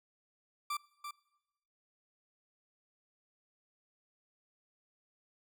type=tone with echo; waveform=40% pulse; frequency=1174.7 Hz; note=D6; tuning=in tune; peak=-33 dBFS; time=0.7-0.77 s; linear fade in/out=5 ms; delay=340 ms; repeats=1; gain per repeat=-7 dB; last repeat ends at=1.11 s; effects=noise-tail reverb RT60 1.0 s tail -23 dB re dry